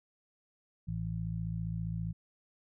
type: harmonic tone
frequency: 55 Hz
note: A1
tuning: in tune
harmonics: 1 / 2 / 3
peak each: -42 / -37 / -36 dBFS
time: 0.87-2.13 s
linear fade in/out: 20 ms
effects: none